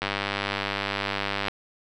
click train, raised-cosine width 0.3 ms, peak -10 dBFS, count 147, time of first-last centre 0.02-1.483 s, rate 99.8 Hz, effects none

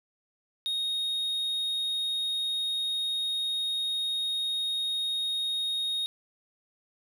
triangle tone, 3729 Hz, A#7, in tune, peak -26 dBFS, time 0.66-6.06 s, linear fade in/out 0 ms, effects none

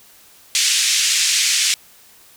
white band-pass noise, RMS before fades -17 dBFS, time 0.55-1.74 s, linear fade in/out 0 ms, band 2100 to 7800 Hz, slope 24 dB/octave, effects white hiss -48 dBFS RMS until 2.36 s

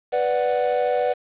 triangle chord, B minor, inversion none, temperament equal, 493.9 / 587.3 / 740 Hz, B4 / D5 / F#5, 0 / 0 / 0 cents, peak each -20 / -22 / -22 dBFS, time 0.12-1.14 s, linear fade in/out 20 ms, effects resampled to 8000 Hz + 7-bit

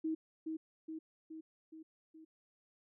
sine tone with echo, 318.2 Hz, D#4, 39 cents sharp, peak -33 dBFS, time 0.04-0.15 s, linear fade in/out 10 ms, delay 420 ms, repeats 5, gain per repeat -4 dB, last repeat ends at 2.25 s, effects none

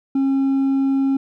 sine tone with hard clipping, 271.1 Hz, C#4, 38 cents flat, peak -16 dBFS, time 0.15-1.17 s, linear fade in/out 5 ms, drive 2 dB, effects none

